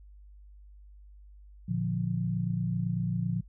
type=chord; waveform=sine; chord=Bb major; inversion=none; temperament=equal; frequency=116.54 / 146.83 / 174.61 Hz; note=Bb2 / D3 / F3; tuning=0 / 0 / 0 cents; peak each=-32 / -34 / -30 dBFS; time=1.68-3.41 s; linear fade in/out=10 ms; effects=noise-tail reverb RT60 0.1 s tail -26 dB re dry + added 50 Hz sine -49 dBFS peak until 3.48 s